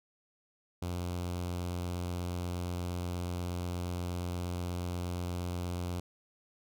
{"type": "tone with notch filter", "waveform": "sawtooth", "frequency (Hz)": 88.4, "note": "F2", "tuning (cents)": 22, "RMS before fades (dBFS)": -36, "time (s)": [0.82, 6], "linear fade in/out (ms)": 5, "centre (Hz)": 1800, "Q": 1.8, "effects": []}